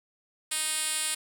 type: tone with band-pass filter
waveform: 5% pulse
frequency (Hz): 311.1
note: D#4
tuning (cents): 0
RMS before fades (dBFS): -30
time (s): 0.51-1.15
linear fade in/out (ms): 10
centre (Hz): 8800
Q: 1.3
effects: none